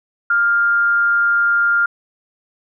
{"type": "tone with frequency modulation", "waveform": "sine", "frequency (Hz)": 1400, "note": "F6", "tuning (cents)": 4, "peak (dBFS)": -12, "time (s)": [0.3, 1.86], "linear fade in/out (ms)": 5, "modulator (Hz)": 188, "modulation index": 0.22, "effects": []}